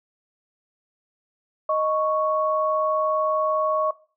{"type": "tone pair together", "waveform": "sine", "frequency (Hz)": [622.3, 1108.8], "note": ["D#5", "C#6"], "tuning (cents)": [0, 0], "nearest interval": "minor seventh", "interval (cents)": 1000, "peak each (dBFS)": -22, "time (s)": [1.69, 3.91], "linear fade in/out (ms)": 5, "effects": ["noise-tail reverb RT60 0.4 s tail -20 dB re dry"]}